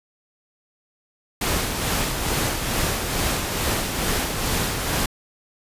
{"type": "noise with tremolo", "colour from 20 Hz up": "pink", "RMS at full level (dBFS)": -22, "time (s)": [1.41, 5.06], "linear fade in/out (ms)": 5, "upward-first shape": "sine", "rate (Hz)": 2.3, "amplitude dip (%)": 40, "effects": ["resampled to 32000 Hz"]}